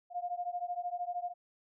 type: beating tone pair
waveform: sine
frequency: 703 / 716 Hz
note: F5 / F5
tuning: +11 / +43 cents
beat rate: 13 Hz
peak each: -37 / -38 dBFS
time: 0.1-1.34 s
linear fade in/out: 50 ms
effects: none